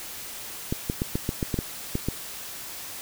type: clicks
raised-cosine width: 3 ms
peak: -12 dBFS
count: 10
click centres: 0.725 / 0.899 / 1.019 / 1.155 / 1.291 / 1.428 / 1.542 / 1.589 / 1.954 / 2.086 s
effects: white hiss -38 dBFS RMS until 3.01 s